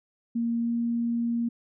sine tone with pitch glide, 233.1 to 234.5 Hz, A#3 to A#3, 0 to +11 cents, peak -24 dBFS, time 0.35-1.49 s, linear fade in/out 10 ms, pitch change +11 cents, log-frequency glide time 0.61-0.7 s, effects none

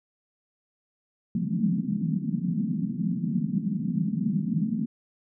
white band-pass noise, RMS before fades -27 dBFS, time 1.35-4.86 s, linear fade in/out 2 ms, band 160 to 230 Hz, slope 48 dB/octave, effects none

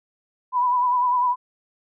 sine tone with vibrato, 989 Hz, B5, 2 cents sharp, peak -17 dBFS, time 0.52-1.36 s, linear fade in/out 50 ms, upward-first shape triangle, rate 10 Hz, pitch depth 54 cents each way, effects none

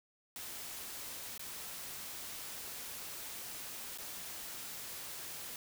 white noise with dropouts, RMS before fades -45 dBFS, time 0.36-5.56 s, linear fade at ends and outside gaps 1 ms, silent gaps 1.378-1.394 / 3.976-3.984 s, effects none

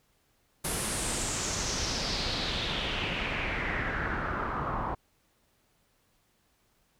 pink noise with low-pass filter sweep, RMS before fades -32 dBFS, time 0.64-4.95 s, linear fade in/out 10 ms, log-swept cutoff 11000 to 1000 Hz, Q 3.7, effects pink hiss -70 dBFS RMS until 6.99 s

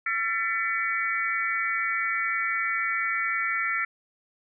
sine tone cluster, 1361 / 1774 / 2004 / 2253 Hz, F6 / A6 / B6 / C#7, -45 / +14 / +25 / +28 cents, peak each -30 dBFS, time 0.06-3.85 s, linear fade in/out 5 ms, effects none

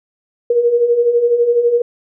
sine beating tone pair, 466.2 / 478.2 Hz, A#4 / A#4, 0 / +44 cents, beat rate 12 Hz, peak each -18 / -11 dBFS, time 0.5-1.82 s, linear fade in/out 5 ms, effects none

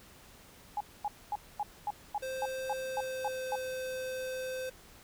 sine tone bursts, 830.6 Hz, G#5, in tune, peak -30 dBFS, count 11, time 0.77-3.555 s, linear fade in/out 2 ms, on 35 ms, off 240 ms
square tone with pitch glide, 523.3 to 516.1 Hz, C5 to C5, 0 to -24 cents, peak -36 dBFS, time 2.22-4.7 s, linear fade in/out 10 ms, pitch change -24 cents, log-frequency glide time 2.78-3.53 s
effects pink hiss -56 dBFS RMS until 5.03 s

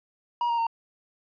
triangle tone with pitch steps, 954 / 936 / 918.3 Hz, A#5 / A#5 / A#5, +40 / +7 / -26 cents, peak -21 dBFS, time 0.41-0.668 s, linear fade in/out 2 ms, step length 86 ms, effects resampled to 11025 Hz

